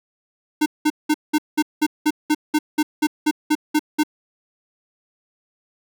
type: tone bursts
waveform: square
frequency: 303.7 Hz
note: D#4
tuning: 42 cents flat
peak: -15 dBFS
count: 15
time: 0.61-4.035 s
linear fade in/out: 10 ms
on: 51 ms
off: 190 ms
effects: none